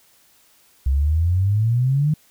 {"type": "exponential sweep", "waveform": "sine", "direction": "up", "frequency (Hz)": [64.9, 156.4], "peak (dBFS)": -15, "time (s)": [0.86, 2.14], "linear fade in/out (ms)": 5, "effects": ["white hiss -56 dBFS RMS until 2.3 s"]}